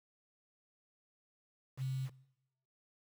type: tone with quantisation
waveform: sine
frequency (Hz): 131.9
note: C3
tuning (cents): +14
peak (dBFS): -34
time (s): 1.77-2.1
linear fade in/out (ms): 50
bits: 9
effects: noise-tail reverb RT60 0.9 s tail -21 dB re dry